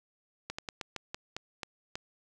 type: slowing click train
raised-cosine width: 0.2 ms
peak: -19 dBFS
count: 9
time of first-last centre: 0.5-1.955 s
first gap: 85 ms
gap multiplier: 1.21
effects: none